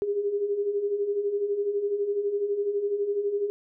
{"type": "beating tone pair", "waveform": "sine", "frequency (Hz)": [396.7, 408.7], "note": ["G4", "G#4"], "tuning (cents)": [21, -28], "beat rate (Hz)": 12, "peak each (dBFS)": [-32, -25], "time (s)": [0.02, 3.5], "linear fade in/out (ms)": 0, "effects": []}